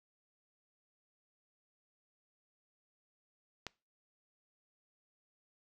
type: click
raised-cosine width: 0.2 ms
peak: -22 dBFS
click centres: 3.667 s
effects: noise-tail reverb RT60 0.3 s tail -23 dB re dry